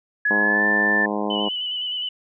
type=tone with pitch glide; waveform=sine; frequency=1690 to 1767.9 Hz; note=G#6 to A6; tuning=+30 to +8 cents; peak=-17 dBFS; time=0.25-1.06 s; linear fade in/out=5 ms; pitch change=+78 cents; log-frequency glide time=0.39-0.65 s
type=harmonic tone; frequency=103.83 Hz; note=G#2; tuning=in tune; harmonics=2 / 3 / 4 / 5 / 6 / 7 / 8 / 9 / 10; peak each=-27 / -29 / -30 / -31 / -32 / -32 / -33 / -34 / -34 dBFS; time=0.3-1.49 s; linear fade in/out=10 ms
type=tone with vibrato; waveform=sine; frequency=2983 Hz; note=F#7; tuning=13 cents sharp; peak=-24 dBFS; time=1.3-2.09 s; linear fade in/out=5 ms; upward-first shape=square; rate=9.7 Hz; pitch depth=25 cents each way
effects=none